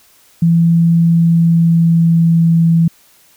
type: tone with pitch glide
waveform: sine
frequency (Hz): 167.6 to 165.87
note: E3 to E3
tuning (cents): +29 to +11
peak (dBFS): -7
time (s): 0.42-2.88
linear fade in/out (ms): 5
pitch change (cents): -18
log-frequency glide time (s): 0.98-2.59
effects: white hiss -49 dBFS RMS until 3.36 s